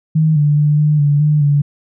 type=tone with pitch steps; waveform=sine; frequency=157.2 / 147.4 / 148.7 / 150.6 / 144.9 / 150.4 / 144.2 Hz; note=D#3 / D3 / D3 / D3 / D3 / D3 / D3; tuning=+18 / +7 / +22 / +44 / -23 / +42 / -31 cents; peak=-9 dBFS; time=0.15-1.62 s; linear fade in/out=10 ms; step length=210 ms; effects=none